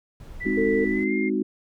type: noise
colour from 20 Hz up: brown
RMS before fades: -40 dBFS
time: 0.2-1.04 s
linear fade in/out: 2 ms
type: tone with pitch glide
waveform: sine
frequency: 1975.5 to 2117 Hz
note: B6 to C7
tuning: 0 to +20 cents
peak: -29 dBFS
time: 0.4-1.3 s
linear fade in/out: 20 ms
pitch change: +120 cents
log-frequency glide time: 0.9-1.13 s
type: chord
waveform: sine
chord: Ab dominant seventh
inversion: none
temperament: equal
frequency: 207.7 / 261.6 / 311.1 / 370 Hz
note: Ab3 / C4 / Eb4 / Gb4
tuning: 0 / 0 / 0 / 0 cents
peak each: -27 dBFS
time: 0.45-1.43 s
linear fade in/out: 10 ms
type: tone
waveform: sine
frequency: 448.9 Hz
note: A4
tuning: 35 cents sharp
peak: -21 dBFS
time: 0.57-0.85 s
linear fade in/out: 10 ms
effects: none